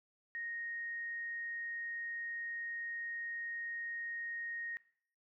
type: tone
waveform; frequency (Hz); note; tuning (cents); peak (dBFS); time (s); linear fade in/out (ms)
sine; 1864.7; A#6; 0; -39; 0.35-4.77; 0
effects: noise-tail reverb RT60 0.6 s tail -19 dB re dry